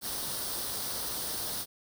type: noise with comb filter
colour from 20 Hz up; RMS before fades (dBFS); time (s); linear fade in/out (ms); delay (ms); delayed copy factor
white; -35; 0.01-1.66; 50; 0.21; +0.6
effects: none